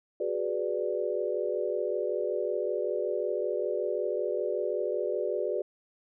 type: chord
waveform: sine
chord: G# half-diminished seventh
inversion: third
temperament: equal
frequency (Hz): 370 / 415.3 / 493.9 / 587.3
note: F#4 / G#4 / B4 / D5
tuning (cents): 0 / 0 / 0 / 0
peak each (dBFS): -33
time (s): 0.2-5.62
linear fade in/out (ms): 5
effects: none